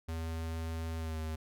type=tone with pitch glide; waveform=square; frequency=81.5 to 79.13 Hz; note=E2 to D#2; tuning=-19 to +30 cents; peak=-36 dBFS; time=0.08-1.36 s; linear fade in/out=10 ms; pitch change=-51 cents; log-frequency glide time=0.97-1.18 s; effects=none